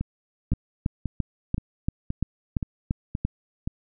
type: two click trains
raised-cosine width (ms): 5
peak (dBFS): -15 / -11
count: 8 / 9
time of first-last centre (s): 0.01-3.675 / 0.52-3.25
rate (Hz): 1.91 / 2.93
effects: none